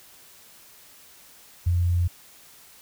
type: tone with ADSR envelope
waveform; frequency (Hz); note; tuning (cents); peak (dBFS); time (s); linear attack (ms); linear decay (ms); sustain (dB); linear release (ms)
sine; 87.4; F2; +2; -17; 1.66-2.08; 12; 38; -2; 12
effects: white hiss -51 dBFS RMS until 2.81 s